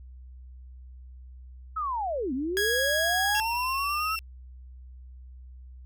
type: linear two-way sweep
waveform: sine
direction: down then up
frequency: 1316 to 244.8 to 1316 Hz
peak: -27 dBFS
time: 1.76-4.16 s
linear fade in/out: 10 ms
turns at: 2.33 s
type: tone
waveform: sawtooth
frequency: 1656 Hz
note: G#6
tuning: 5 cents flat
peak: -21 dBFS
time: 2.57-3.4 s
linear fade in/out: 0 ms
type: tone with vibrato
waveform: 30% pulse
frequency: 2714 Hz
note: E7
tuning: 50 cents sharp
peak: -28 dBFS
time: 3.35-4.19 s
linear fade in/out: 0 ms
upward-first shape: square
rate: 9.2 Hz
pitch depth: 13 cents each way
effects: added 63 Hz sine -43 dBFS peak until 5.85 s